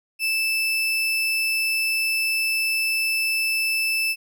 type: tone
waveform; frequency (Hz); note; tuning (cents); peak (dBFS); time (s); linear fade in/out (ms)
35% pulse; 2637; E7; 0; -19; 0.19-4.16; 50
effects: none